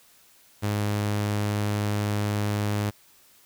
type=tone; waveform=sawtooth; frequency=103.83 Hz; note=G#2; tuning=in tune; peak=-20 dBFS; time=0.62-2.91 s; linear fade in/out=20 ms; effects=white hiss -57 dBFS RMS until 3.45 s